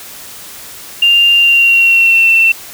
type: tone with pitch glide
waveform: sine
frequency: 2794 to 2691 Hz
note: F7 to E7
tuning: 0 to +35 cents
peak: -5 dBFS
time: 1.02-2.52 s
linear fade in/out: 5 ms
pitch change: -65 cents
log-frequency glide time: 1.34-2.29 s
effects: white hiss -31 dBFS RMS until 2.73 s